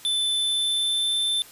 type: tone with pitch glide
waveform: square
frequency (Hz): 3520 to 3547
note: A7 to A7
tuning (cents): 0 to +13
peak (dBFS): -22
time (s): 0.05-1.42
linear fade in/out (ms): 0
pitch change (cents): +13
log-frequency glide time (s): 0.37-1.17
effects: white hiss -47 dBFS RMS until 1.51 s + resampled to 32000 Hz